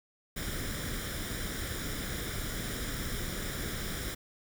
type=noise with comb filter; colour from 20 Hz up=pink; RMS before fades=-36 dBFS; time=0.36-4.15 s; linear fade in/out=10 ms; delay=0.56 ms; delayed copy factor=+0.65; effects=none